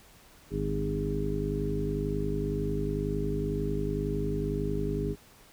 harmonic tone with a mistuned harmonic, 51 Hz, G#1, 31 cents flat, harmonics 1 / 2 / 3 / 4 / 5 / 6 / 8, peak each -34 / -39 / -34 / -38 / -37 / -37 / -33 dBFS, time 0.5-5.16 s, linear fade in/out 50 ms, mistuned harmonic 2, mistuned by +20 cents, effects pink hiss -56 dBFS RMS until 5.52 s

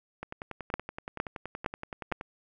two click trains, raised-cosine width 0.5 ms, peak -22 / -13 dBFS, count 22 / 4, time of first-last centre 0.23-2.211 / 0.74-2.122 s, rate 10.6 / 2.17 Hz, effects none

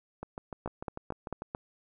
two click trains, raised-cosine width 1 ms, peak -24 / -20 dBFS, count 9 / 5, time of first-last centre 0.23-1.42 / 0.66-1.549 s, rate 6.72 / 4.5 Hz, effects none

